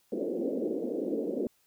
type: band-pass noise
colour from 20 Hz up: white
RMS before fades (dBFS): -32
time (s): 0.12-1.47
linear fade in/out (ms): 2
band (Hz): 220 to 510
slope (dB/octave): 48
effects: white hiss -69 dBFS RMS until 1.66 s